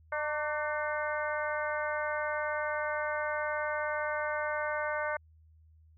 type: harmonic tone with a mistuned harmonic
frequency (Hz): 301.6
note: D4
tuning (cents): +46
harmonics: 2 / 3 / 4 / 5 / 6 / 7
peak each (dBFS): -34 / -38 / -39 / -36 / -42 / -42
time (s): 0.12-5.17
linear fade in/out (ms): 5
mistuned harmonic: 4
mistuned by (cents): -53
effects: added 79 Hz sine -57 dBFS peak until 5.97 s